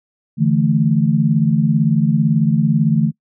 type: chord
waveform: sine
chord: D suspended second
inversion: none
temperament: equal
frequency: 146.83 / 164.81 / 220 Hz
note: D3 / E3 / A3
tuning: 0 / 0 / 0 cents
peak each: -16 dBFS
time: 0.37-3.12 s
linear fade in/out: 50 ms
effects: noise-tail reverb RT60 0.1 s tail -25 dB re dry

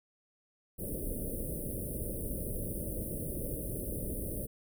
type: band-stop noise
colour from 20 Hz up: pink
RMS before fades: -37 dBFS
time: 0.78-4.47 s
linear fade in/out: 20 ms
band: 610 to 9100 Hz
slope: 96 dB/octave
effects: none

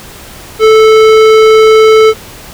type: tone with tanh clipping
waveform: sine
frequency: 438 Hz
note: A4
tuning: 8 cents flat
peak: -3 dBFS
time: 0.59-2.14 s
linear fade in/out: 50 ms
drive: 18 dB
effects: pink hiss -30 dBFS RMS until 2.53 s

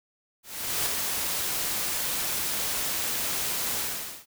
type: noise with ADSR envelope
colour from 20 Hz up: white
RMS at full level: -26 dBFS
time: 0.43-4.26 s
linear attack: 430 ms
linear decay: 9 ms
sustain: -3 dB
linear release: 480 ms
effects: none

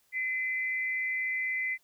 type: tone pair together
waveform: sine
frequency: 2036 / 2349 Hz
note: C7 / D7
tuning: -48 / 0 cents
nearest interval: major second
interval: 248 cents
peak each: -29 / -39 dBFS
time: 0.12-1.78 s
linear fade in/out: 50 ms
effects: white hiss -69 dBFS RMS until 1.83 s

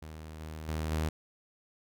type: tone with level steps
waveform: sawtooth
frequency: 78.3 Hz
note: D#2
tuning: 11 cents sharp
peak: -39 / -36 / -28 / -25 dBFS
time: 0.02-1.09 s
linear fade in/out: 5 ms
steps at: 0.4 / 0.68 / 0.91 s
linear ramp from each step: 5 ms
effects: none

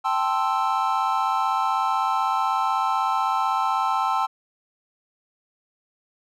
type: chord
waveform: triangle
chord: A minor seventh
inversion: third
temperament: equal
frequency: 784 / 880 / 1046.5 / 1318.5 Hz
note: G5 / A5 / C6 / E6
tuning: 0 / 0 / 0 / 0 cents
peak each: -24 dBFS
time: 0.04-4.27 s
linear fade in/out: 20 ms
effects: none

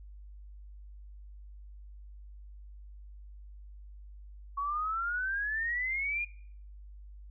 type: exponential sweep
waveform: sine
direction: up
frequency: 1108.7 to 2446 Hz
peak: -30 dBFS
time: 4.57-6.25 s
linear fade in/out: 10 ms
effects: noise-tail reverb RT60 0.6 s tail -21 dB re dry + added 50 Hz sine -46 dBFS peak until 7.3 s

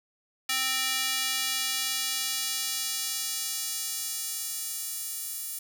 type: tone with high-pass filter sweep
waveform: square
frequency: 261.6 Hz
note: C4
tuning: in tune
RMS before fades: -31 dBFS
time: 0.49-5.59 s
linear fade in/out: 5 ms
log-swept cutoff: 2300 to 9900 Hz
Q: 0.82
effects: none

